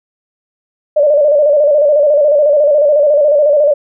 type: tone with vibrato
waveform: sine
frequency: 587.3 Hz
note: D5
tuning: in tune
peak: -6 dBFS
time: 0.96-3.74 s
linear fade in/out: 10 ms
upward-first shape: square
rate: 14 Hz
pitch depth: 59 cents each way
effects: none